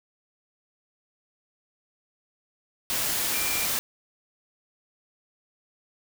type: tone in noise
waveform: sine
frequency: 2373 Hz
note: D7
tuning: 17 cents sharp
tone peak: -33 dBFS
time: 3.34-3.65 s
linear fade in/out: 0 ms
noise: white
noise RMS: -27 dBFS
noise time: 2.9-3.79 s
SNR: -9 dB
effects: none